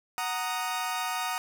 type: chord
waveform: sawtooth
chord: D# minor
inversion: first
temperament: equal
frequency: 740 / 932.3 / 1244.5 Hz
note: F#5 / A#5 / D#6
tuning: 0 / 0 / 0 cents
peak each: -30 dBFS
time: 0.18-1.38 s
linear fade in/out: 0 ms
effects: none